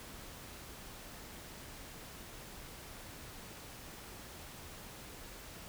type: silence
effects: pink hiss -50 dBFS RMS until 5.68 s